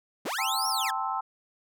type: linear two-way sweep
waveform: sawtooth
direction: up then down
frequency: 123.47 to 5680 to 1494 Hz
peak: -26 dBFS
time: 0.25-0.91 s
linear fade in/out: 10 ms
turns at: 0.68 s
type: chord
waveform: sine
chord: A minor seventh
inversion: third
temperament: equal with one note detuned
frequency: 784 / 880 / 1046.5 / 1309.4 Hz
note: G5 / A5 / C6 / E6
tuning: 0 / 0 / 0 / -12 cents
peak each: -33 dBFS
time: 0.38-1.21 s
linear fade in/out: 10 ms
effects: none